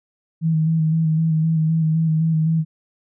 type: tone with vibrato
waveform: sine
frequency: 159.9 Hz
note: D#3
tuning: 48 cents sharp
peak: -15 dBFS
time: 0.41-2.65 s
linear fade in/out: 50 ms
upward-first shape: square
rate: 3.9 Hz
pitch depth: 25 cents each way
effects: none